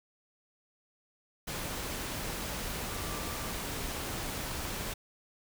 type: tone in noise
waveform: sine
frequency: 1173 Hz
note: D6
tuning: 2 cents flat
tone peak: -46 dBFS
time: 2.88-3.51 s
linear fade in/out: 10 ms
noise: pink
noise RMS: -37 dBFS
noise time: 1.47-4.94 s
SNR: -12 dB
effects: none